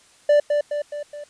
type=tone with echo; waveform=triangle; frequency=587.3 Hz; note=D5; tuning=in tune; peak=-10 dBFS; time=0.29-0.4 s; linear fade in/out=5 ms; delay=210 ms; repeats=4; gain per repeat=-5 dB; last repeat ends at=1.24 s; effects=white hiss -54 dBFS RMS until 1.29 s + resampled to 22050 Hz